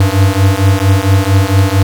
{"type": "beating tone pair", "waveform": "square", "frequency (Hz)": [94.9, 99.3], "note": ["F#2", "G2"], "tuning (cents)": [44, 23], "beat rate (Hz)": 4.4, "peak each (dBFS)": -11, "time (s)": [0, 1.83], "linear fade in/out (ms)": 5, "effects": []}